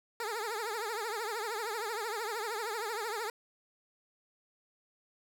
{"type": "tone with vibrato", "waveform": "15% pulse", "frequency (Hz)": 440, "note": "A4", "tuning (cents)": 0, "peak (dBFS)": -28, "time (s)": [0.2, 3.3], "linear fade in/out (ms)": 2, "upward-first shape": "triangle", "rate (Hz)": 13, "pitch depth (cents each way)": 170, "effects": []}